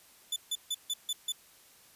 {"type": "tone bursts", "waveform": "sawtooth", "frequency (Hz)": 3493, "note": "A7", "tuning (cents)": -13, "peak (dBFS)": -27, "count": 6, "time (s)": [0.32, 1.322], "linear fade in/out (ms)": 5, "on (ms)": 42, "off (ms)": 150, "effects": ["white hiss -59 dBFS RMS until 1.95 s", "resampled to 32000 Hz"]}